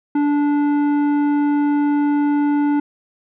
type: tone with tanh clipping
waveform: sine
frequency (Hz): 291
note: D4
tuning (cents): -16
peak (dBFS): -16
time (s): 0.15-2.8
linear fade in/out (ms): 5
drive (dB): 11
effects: none